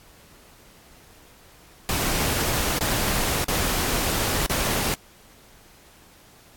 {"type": "noise with dropouts", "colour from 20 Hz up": "pink", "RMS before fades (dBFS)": -24, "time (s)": [1.89, 4.94], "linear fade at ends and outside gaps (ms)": 0, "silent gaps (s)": [[2.784, 2.809], [3.443, 3.483], [4.462, 4.498]], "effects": ["pink hiss -52 dBFS RMS until 6.56 s", "AAC 64 kbps"]}